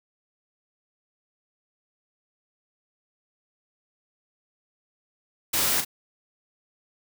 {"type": "noise with echo", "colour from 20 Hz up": "white", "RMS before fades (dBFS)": -24, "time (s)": [5.53, 5.81], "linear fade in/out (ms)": 10, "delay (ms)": 39, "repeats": 1, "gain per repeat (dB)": -8, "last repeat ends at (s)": 5.849, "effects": []}